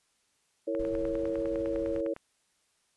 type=chord; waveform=sine; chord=A# diminished; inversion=second; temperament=equal with one note detuned; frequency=329.6 / 458.7 / 554.4 Hz; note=E4 / A#4 / C#5; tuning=0 / -28 / 0 cents; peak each=-33 / -34 / -32 dBFS; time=0.67-2.14 s; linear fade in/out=10 ms
type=click train; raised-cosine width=0.5 ms; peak=-28 dBFS; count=15; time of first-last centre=0.75-2.164 s; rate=9.9 Hz
type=noise with tremolo; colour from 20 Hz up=brown; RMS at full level=-43 dBFS; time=0.79-2.01 s; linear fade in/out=5 ms; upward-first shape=sine; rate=15 Hz; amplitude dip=25%
effects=white hiss -72 dBFS RMS until 2.96 s + resampled to 24000 Hz